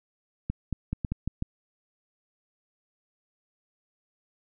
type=clicks; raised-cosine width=5 ms; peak=-16 dBFS; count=7; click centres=0.5 / 0.727 / 0.93 / 1.048 / 1.12 / 1.276 / 1.424 s; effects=none